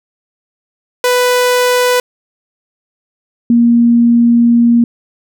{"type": "tone pair in turn", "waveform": ["sawtooth", "sine"], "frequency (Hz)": [495.7, 235.8], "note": ["B4", "A#3"], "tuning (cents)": [6, 20], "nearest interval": "octave + minor second", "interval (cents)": 1286, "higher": "first", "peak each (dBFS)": -5, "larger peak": "neither", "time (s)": [[1.04, 2], [3.5, 4.84]], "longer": "second", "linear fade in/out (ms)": 2, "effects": []}